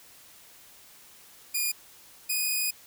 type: tone pair in turn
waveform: 5% pulse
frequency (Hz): 2438 / 2481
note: D#7 / D#7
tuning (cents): -36 / -6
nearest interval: unison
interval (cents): 30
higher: second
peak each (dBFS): -16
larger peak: neither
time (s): 1.54-1.72 / 2.29-2.71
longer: second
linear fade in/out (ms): 10
effects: white hiss -53 dBFS RMS until 2.86 s